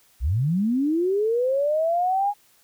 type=linear sweep; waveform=sine; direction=up; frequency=52 to 830.6 Hz; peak=-19 dBFS; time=0.2-2.34 s; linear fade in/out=50 ms; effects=white hiss -59 dBFS RMS until 2.63 s